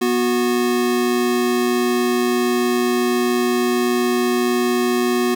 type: tone pair together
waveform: square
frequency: 243.9 / 365.4 Hz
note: B3 / F#4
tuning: -21 / -22 cents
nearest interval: perfect fifth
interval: 699 cents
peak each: -20 / -19 dBFS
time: 0.01-5.35 s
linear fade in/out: 10 ms
effects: none